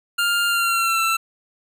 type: tone with pitch glide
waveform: 25% pulse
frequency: 1400 to 1337.6 Hz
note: F6 to E6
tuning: +4 to +25 cents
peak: -14 dBFS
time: 0.18-1.17 s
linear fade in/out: 10 ms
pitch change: -79 cents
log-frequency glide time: 0.48-1.02 s
effects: none